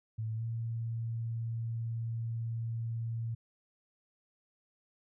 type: tone with pitch glide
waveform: sine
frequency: 110.8 to 114.77 Hz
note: A2 to A#2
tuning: +13 to -27 cents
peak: -33 dBFS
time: 0.18-3.35 s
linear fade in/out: 10 ms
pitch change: +60 cents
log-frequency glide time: 0.36-0.43 s
effects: none